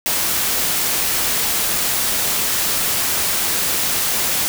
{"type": "noise", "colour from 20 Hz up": "white", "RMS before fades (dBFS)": -19, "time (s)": [0.06, 4.48], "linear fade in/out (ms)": 0, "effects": []}